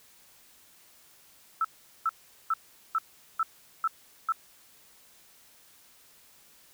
sine tone bursts, 1318.5 Hz, E6, in tune, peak -23 dBFS, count 7, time 1.61-4.322 s, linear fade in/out 2 ms, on 36 ms, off 410 ms, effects white hiss -58 dBFS RMS until 6.73 s

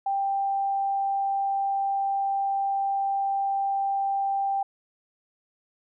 sine tone, 788 Hz, G5, 9 cents sharp, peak -23 dBFS, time 0.06-4.63 s, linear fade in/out 5 ms, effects none

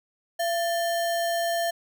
sine tone with sample-and-hold, 679 Hz, F5, 49 cents flat, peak -23 dBFS, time 0.39-1.71 s, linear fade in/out 10 ms, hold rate 2450 Hz, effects none

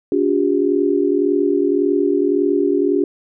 sine tone cluster, 288.5 / 358.5 / 400.3 Hz, D4 / F4 / G4, -31 / +45 / +36 cents, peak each -18 dBFS, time 0.12-3.04 s, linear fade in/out 2 ms, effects none

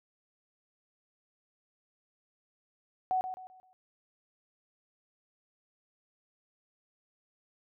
sine tone with echo, 746 Hz, F#5, 14 cents sharp, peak -26 dBFS, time 3.11-3.21 s, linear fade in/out 0 ms, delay 130 ms, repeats 4, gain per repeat -9 dB, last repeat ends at 3.73 s, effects none

